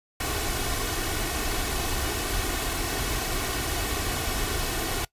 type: noise with comb filter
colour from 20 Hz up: pink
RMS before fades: -28 dBFS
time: 0.2-5.05 s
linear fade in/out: 5 ms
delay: 2.7 ms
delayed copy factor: +0.55
effects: noise-tail reverb RT60 0.1 s tail -21 dB re dry + resampled to 32000 Hz